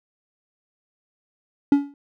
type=tone with exponential decay; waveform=triangle; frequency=283.3 Hz; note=C#4; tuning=38 cents sharp; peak=-7 dBFS; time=1.72-1.94 s; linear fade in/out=2 ms; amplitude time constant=47 ms; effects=none